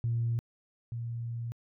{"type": "tone pair in turn", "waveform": "sine", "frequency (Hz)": [116.8, 117.21], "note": ["A#2", "A#2"], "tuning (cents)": [4, 10], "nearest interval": "unison", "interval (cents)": 6, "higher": "second", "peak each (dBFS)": [-26, -33], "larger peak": "first", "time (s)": [[0.04, 0.39], [0.92, 1.52]], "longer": "second", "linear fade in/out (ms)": 0, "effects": ["tanh soft clip ceiling -22 dBFS"]}